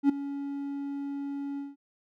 triangle tone with ADSR envelope, 280.9 Hz, C#4, 23 cents sharp, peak -14 dBFS, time 0.03-1.76 s, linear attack 63 ms, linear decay 7 ms, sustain -16 dB, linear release 180 ms, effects none

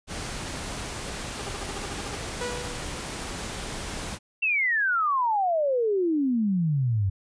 pink noise, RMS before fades -34 dBFS, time 0.07-4.19 s, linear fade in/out 50 ms
20% pulse tone bursts, 400.5 Hz, G4, 37 cents sharp, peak -29 dBFS, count 11, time 1.39-2.155 s, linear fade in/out 5 ms, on 25 ms, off 49 ms
sawtooth tone with exponential decay, 488.3 Hz, B4, 20 cents flat, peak -24 dBFS, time 2.41-3.29 s, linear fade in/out 2 ms, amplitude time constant 190 ms
sine exponential sweep, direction down, 2728 to 92.5 Hz, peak -21 dBFS, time 4.42-7.1 s, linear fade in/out 10 ms
effects resampled to 22050 Hz

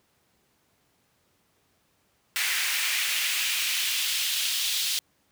pink noise with high-pass filter sweep, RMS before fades -27 dBFS, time 2.36-4.99 s, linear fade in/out 0 ms, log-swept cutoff 2000 to 3600 Hz, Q 1.9, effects pink hiss -68 dBFS RMS until 5.31 s + high-pass 80 Hz 12 dB/octave

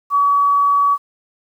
sine tone, 1136 Hz, C#6, 42 cents sharp, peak -11 dBFS, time 0.1-0.98 s, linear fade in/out 50 ms, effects 8-bit

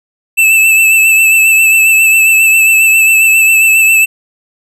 square tone with vibrato, 2637 Hz, E7, in tune, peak -5 dBFS, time 0.37-4.06 s, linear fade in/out 20 ms, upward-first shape sine, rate 7.4 Hz, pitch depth 30 cents each way, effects none

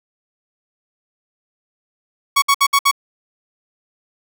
sawtooth tone bursts, 1116 Hz, C#6, 11 cents sharp, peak -7 dBFS, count 5, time 2.36-2.914 s, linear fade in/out 10 ms, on 62 ms, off 61 ms, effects none

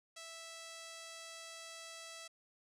5% pulse tone, 658 Hz, E5, 3 cents flat, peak -37 dBFS, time 0.16-2.28 s, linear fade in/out 10 ms, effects resampled to 32000 Hz

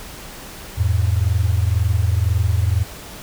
sine tone pair together, 84.5 / 106.46 Hz, E2 / G#2, +43 / +43 cents, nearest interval major third, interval 400 cents, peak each -17 / -18 dBFS, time 0.77-2.84 s, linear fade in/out 20 ms, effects added 50 Hz sine -45 dBFS peak until 3.22 s + pink hiss -36 dBFS RMS until 3.22 s

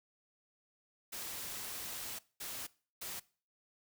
white noise bursts at uneven times, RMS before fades -43 dBFS, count 3, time 1.12-2.19 / 2.4-2.67 / 3.01-3.2 s, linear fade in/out 10 ms, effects noise-tail reverb RT60 0.4 s tail -21 dB re dry

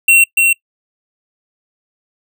square tone with echo, 2728 Hz, F7, 41 cents flat, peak -6 dBFS, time 0.08-0.24 s, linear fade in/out 5 ms, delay 290 ms, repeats 1, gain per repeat -3 dB, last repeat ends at 0.53 s, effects noise-tail reverb RT60 0.1 s tail -23 dB re dry

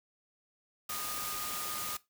sine tone in noise, 1229 Hz, D#6, 22 cents flat, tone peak -42 dBFS, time 0.89-1.97 s, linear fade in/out 5 ms, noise white, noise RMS -38 dBFS, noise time 0.89-1.97 s, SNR -7 dB, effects noise-tail reverb RT60 0.2 s tail -18 dB re dry

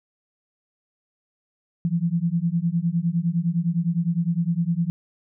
sine beating tone pair, 164.81 / 174.61 Hz, E3 / F3, 0 / 0 cents, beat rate 9.8 Hz, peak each -23 dBFS, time 1.85-4.9 s, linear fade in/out 0 ms, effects none

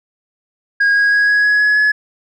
sine tone with pitch steps, 1636 / 1646.4 / 1656.9 / 1667.5 / 1678.1 / 1688.8 / 1699.6 Hz, G#6 / G#6 / G#6 / G#6 / G#6 / G#6 / G#6, -26 / -16 / -5 / +7 / +18 / +29 / +40 cents, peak -7 dBFS, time 0.8-1.92 s, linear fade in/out 10 ms, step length 160 ms, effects tanh soft clip ceiling -9 dBFS

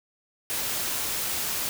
white noise, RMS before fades -29 dBFS, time 0.5-1.69 s, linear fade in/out 0 ms, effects none

